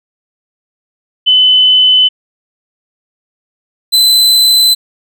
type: tone pair in turn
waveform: sine / 40% pulse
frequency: 3021 / 4033 Hz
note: F#7 / B7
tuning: +35 / +36 cents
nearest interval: perfect fourth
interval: 501 cents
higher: second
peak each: -4 dBFS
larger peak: neither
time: 1.26-2.09 / 3.92-4.75 s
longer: neither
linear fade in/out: 20 ms
effects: none